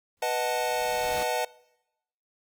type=noise with exponential growth; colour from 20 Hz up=pink; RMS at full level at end=-36 dBFS; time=0.17-1.23 s; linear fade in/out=0 ms; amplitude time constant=230 ms
type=chord; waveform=square; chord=B dominant seventh; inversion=none; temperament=equal with one note detuned; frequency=492.5 / 622.3 / 740 / 880 Hz; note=B4 / D#5 / F#5 / A5; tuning=-5 / 0 / 0 / 0 cents; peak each=-32 dBFS; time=0.22-1.45 s; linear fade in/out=5 ms
effects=noise-tail reverb RT60 0.9 s tail -23 dB re dry